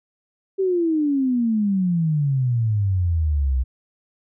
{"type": "exponential sweep", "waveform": "sine", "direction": "down", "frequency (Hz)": [392, 61.74], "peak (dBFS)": -17, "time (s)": [0.58, 3.64], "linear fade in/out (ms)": 20, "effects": []}